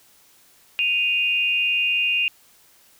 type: tone pair together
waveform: sine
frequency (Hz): 2489 / 2794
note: D#7 / F7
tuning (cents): 0 / 0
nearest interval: major second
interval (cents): 200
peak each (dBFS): -21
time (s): 0.79-2.28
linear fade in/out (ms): 0
effects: white hiss -55 dBFS RMS until 2.99 s